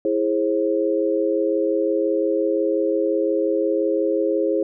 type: chord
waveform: sine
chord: E augmented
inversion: none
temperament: equal with one note detuned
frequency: 329.6 / 415.3 / 533.6 Hz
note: E4 / G#4 / B#4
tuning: 0 / 0 / +34 cents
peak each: -22 dBFS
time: 0.05-4.63 s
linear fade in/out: 2 ms
effects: none